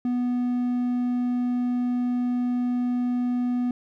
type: tone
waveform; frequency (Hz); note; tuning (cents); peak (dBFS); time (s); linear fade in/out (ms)
triangle; 246; B3; -7; -20; 0.05-3.71; 2
effects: none